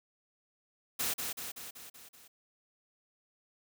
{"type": "noise with echo", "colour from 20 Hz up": "white", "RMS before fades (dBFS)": -33, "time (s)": [0.99, 1.14], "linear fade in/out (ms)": 10, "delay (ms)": 190, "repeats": 6, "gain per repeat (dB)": -4, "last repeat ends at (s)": 2.28, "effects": []}